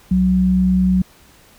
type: tone pair together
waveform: sine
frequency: 65.41 / 185 Hz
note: C2 / F#3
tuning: 0 / 0 cents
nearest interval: octave + tritone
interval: 1800 cents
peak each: -22 / -12 dBFS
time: 0.11-1.02 s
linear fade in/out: 5 ms
effects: pink hiss -49 dBFS RMS until 1.58 s